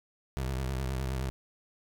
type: tone with vibrato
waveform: 25% pulse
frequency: 65.41 Hz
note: C2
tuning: in tune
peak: -27 dBFS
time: 0.37-1.3 s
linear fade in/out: 0 ms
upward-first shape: sine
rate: 9.5 Hz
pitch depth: 78 cents each way
effects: none

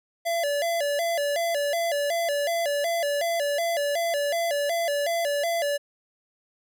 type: tone with vibrato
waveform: square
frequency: 624 Hz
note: D#5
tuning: 5 cents sharp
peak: -24 dBFS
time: 0.25-5.78 s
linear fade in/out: 20 ms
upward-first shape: square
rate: 2.7 Hz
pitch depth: 140 cents each way
effects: none

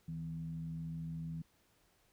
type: tone with frequency modulation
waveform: sine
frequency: 161.2 Hz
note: E3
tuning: 38 cents flat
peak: -39 dBFS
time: 0.08-1.42 s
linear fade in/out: 5 ms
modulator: 86.9 Hz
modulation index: 0.41
effects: pink hiss -72 dBFS RMS until 2.12 s

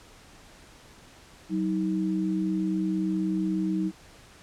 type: tone pair together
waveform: sine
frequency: 188.4 / 316.8 Hz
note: F#3 / D#4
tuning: +32 / +31 cents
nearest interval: major sixth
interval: 899 cents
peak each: -27 dBFS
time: 1.49-3.92 s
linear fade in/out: 50 ms
effects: pink hiss -52 dBFS RMS until 4.42 s + low-pass 9000 Hz 12 dB/octave

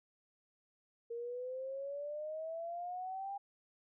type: exponential sweep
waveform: sine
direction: up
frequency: 462.9 to 805 Hz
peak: -39 dBFS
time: 1.1-3.38 s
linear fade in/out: 10 ms
effects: none

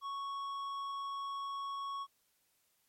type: tone with tanh clipping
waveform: sine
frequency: 1108.7 Hz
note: C#6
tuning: in tune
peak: -39 dBFS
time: 0.01-2.07 s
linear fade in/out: 50 ms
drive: 9 dB
effects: white hiss -75 dBFS RMS until 2.88 s + MP3 64 kbps

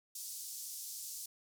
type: band-pass noise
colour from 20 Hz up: pink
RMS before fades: -45 dBFS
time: 0.15-1.26 s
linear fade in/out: 5 ms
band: 5300 to 16000 Hz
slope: 24 dB/octave
effects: none

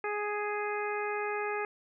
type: harmonic tone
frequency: 416 Hz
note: G#4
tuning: 3 cents sharp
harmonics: 1 / 2 / 3 / 4 / 5 / 6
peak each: -34 / -37 / -39 / -40 / -41 / -42 dBFS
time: 0.04-1.65 s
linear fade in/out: 2 ms
effects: none

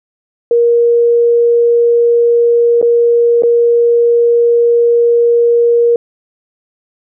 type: tone with dropouts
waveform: sine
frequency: 471.7 Hz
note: A#4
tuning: 20 cents sharp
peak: -6 dBFS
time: 0.51-5.96 s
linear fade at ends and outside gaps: 2 ms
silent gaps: 2.815-2.826 / 3.423-3.434 s
effects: none

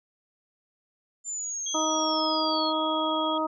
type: linear sweep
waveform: sine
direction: down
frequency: 7230 to 4186 Hz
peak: -30 dBFS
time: 1.24-2.73 s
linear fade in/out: 50 ms
type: tone with pitch glide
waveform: sine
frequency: 3322 to 3303 Hz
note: G#7 to G#7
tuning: 0 to -10 cents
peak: -32 dBFS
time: 1.66-3.38 s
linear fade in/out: 5 ms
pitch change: -10 cents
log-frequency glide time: 2.79-3.2 s
type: harmonic tone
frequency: 313.7 Hz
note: D#4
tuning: 14 cents sharp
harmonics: 1 / 2 / 3 / 4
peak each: -30 / -30 / -30 / -30 dBFS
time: 1.74-3.47 s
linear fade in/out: 10 ms
effects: none

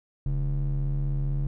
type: ring-modulated tone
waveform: triangle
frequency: 87.8 Hz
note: F2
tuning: 10 cents sharp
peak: -19 dBFS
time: 0.26-1.47 s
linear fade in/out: 0 ms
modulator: 50 Hz
effects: none

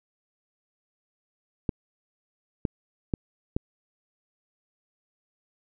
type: clicks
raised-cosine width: 3 ms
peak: -12 dBFS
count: 4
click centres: 1.692 / 2.652 / 3.138 / 3.565 s
effects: none

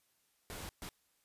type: noise bursts at uneven times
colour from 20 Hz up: pink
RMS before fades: -45 dBFS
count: 2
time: 0.5-0.69 / 0.82-0.89 s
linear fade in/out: 0 ms
effects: white hiss -75 dBFS RMS until 1.24 s + resampled to 32000 Hz

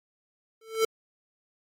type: tone with exponential growth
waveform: square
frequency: 444.8 Hz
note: A4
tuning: 19 cents sharp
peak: -19 dBFS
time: 0.61-0.85 s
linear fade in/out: 5 ms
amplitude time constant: 52 ms
effects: AAC 48 kbps

